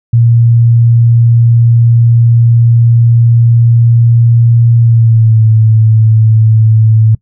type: tone with pitch glide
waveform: sine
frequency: 117 to 110.43 Hz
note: A#2 to A2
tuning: +7 to +7 cents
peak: -3 dBFS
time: 0.13-7.15 s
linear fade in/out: 5 ms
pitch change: -100 cents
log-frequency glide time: 4.77-5.43 s
effects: noise-tail reverb RT60 0.1 s tail -23 dB re dry